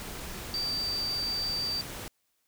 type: tone in noise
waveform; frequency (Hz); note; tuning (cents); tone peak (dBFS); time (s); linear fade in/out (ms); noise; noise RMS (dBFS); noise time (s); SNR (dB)
sine; 4651; D8; -18; -29; 0.54-1.81; 0; pink; -40; 0-2.08; +8
effects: white hiss -75 dBFS RMS until 2.47 s